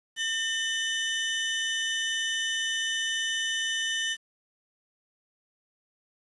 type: tone pair together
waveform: 35% pulse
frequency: 1809.5 / 2995 Hz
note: A6 / F#7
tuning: +48 / +20 cents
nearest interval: major sixth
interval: 872 cents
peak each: -28 dBFS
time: 0.16-4.17 s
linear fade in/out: 50 ms
effects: resampled to 24000 Hz + 9-bit